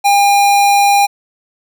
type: tone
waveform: square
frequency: 806 Hz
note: G5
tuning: 48 cents sharp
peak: -8 dBFS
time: 0.04-1.07 s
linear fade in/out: 20 ms
effects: none